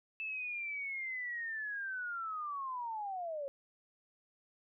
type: linear sweep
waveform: sine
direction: down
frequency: 2638 to 540 Hz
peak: -37 dBFS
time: 0.2-3.48 s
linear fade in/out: 0 ms
effects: none